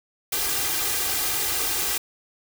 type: noise with comb filter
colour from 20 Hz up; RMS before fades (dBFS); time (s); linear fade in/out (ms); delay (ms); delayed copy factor
white; -25; 0.32-1.98; 5; 2.5; +0.7
effects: none